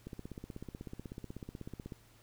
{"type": "click train", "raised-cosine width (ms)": 3, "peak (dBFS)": -30, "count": 31, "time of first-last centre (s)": [0.07, 1.922], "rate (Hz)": 16.2, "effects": ["added 113 Hz sine -65 dBFS peak until 2.22 s", "pink hiss -64 dBFS RMS until 2.22 s"]}